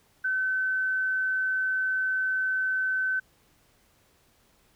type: tone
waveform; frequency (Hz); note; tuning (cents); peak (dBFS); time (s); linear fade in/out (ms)
sine; 1525; G6; -48; -24; 0.24-3.2; 10
effects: pink hiss -64 dBFS RMS until 4.75 s